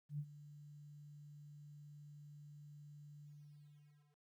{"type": "tone with ADSR envelope", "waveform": "sine", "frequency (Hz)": 146.83, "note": "D3", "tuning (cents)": 0, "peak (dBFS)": -38, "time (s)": [0.09, 4.2], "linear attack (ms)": 98, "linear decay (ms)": 59, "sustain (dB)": -16, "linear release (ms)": 950, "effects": ["13-bit"]}